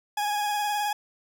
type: tone with vibrato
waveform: 40% pulse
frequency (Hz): 830.6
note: G#5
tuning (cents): 0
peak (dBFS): -24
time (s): 0.17-0.93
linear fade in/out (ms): 5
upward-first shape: sine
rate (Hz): 19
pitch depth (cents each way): 25
effects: none